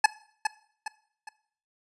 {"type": "tone with echo", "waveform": "25% pulse", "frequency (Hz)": 859, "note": "A5", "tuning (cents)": -42, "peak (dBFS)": -10, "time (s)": [0.04, 0.06], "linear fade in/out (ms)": 5, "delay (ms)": 410, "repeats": 3, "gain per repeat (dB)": -8, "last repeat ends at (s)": 1.29, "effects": ["noise-tail reverb RT60 0.6 s tail -20 dB re dry", "resampled to 24000 Hz"]}